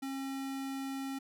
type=tone; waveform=square; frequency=270 Hz; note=C#4; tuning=45 cents flat; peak=-37 dBFS; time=0.02-1.19 s; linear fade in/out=10 ms; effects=none